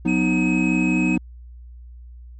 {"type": "chord", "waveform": "triangle", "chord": "B major", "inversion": "second", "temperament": "equal with one note detuned", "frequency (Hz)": [181.09, 246.9, 311.1], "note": ["F#3", "B3", "D#4"], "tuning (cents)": [-37, 0, 0], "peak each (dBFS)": -20, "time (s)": [0.05, 1.18], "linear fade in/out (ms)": 5}
{"type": "tone", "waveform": "triangle", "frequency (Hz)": 2548, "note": "D#7", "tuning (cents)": 41, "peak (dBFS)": -23, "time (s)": [0.07, 1.17], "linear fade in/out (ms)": 20}
{"effects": ["added 60 Hz sine -38 dBFS peak until 2.39 s", "resampled to 22050 Hz"]}